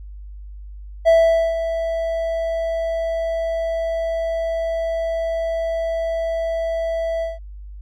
triangle tone with ADSR envelope, 659.3 Hz, E5, in tune, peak -7 dBFS, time 1.05-7.39 s, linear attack 29 ms, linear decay 460 ms, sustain -11 dB, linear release 170 ms, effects added 50 Hz sine -33 dBFS peak until 7.81 s

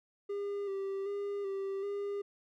triangle tone with vibrato, 397.3 Hz, G4, 23 cents sharp, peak -32 dBFS, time 0.29-2.22 s, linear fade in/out 10 ms, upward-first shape square, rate 1.3 Hz, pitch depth 29 cents each way, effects none

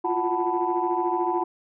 sine tone cluster, 343.6 / 357.2 / 741 / 881 / 991 Hz, F4 / F4 / F#5 / A5 / B5, -28 / +39 / +2 / +2 / +6 cents, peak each -28 dBFS, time 0.04-1.44 s, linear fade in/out 10 ms, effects tanh soft clip ceiling -11 dBFS

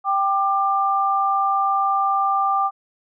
sine tone pair together, 784 / 1190.4 Hz, G5 / D6, 0 / +23 cents, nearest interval perfect fifth, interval 723 cents, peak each -20 / -19 dBFS, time 0.04-2.71 s, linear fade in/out 50 ms, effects none

